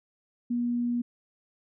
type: tone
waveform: sine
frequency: 240.4 Hz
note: B3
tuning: 46 cents flat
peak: -25 dBFS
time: 0.5-1.02 s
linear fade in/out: 10 ms
effects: none